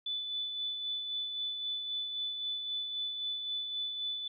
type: tone with tremolo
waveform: sine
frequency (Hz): 3488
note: A7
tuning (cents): -16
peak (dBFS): -32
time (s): 0.06-4.28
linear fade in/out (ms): 5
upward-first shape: sine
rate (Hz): 3.8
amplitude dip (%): 40
effects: none